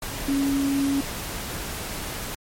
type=tone in noise; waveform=sine; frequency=277.2 Hz; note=C#4; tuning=in tune; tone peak=-20 dBFS; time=0.28-1.01 s; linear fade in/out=5 ms; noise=pink; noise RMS=-32 dBFS; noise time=0.02-2.35 s; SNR=+9 dB; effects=MP3 64 kbps